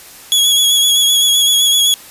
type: tone with vibrato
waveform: sawtooth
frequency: 3351 Hz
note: G#7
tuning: 15 cents sharp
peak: -6 dBFS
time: 0.32-1.94 s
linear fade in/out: 0 ms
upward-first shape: triangle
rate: 7.8 Hz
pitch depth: 35 cents each way
effects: white hiss -37 dBFS RMS until 2.1 s + resampled to 32000 Hz